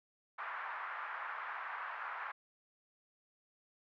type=band-pass noise; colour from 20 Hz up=pink; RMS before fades=-43 dBFS; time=0.38-2.32 s; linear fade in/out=10 ms; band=990 to 1700 Hz; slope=24 dB/octave; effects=none